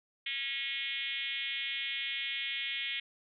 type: tone with frequency modulation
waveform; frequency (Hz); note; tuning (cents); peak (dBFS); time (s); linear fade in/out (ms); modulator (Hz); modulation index
sine; 2717; F7; -48; -33; 0.26-3; 5; 266; 3
effects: none